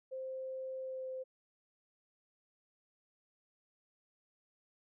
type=tone with pitch glide; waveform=sine; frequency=523.3 to 519.1 Hz; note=C5 to C5; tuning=0 to -14 cents; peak=-39 dBFS; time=0.11-1.24 s; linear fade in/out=20 ms; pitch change=-14 cents; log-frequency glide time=0.8-1.09 s; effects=none